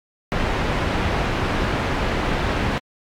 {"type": "low-pass noise", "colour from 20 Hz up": "pink", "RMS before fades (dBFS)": -22, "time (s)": [0.32, 2.78], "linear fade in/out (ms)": 0, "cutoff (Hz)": 2400, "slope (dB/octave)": 12, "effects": ["AAC 64 kbps"]}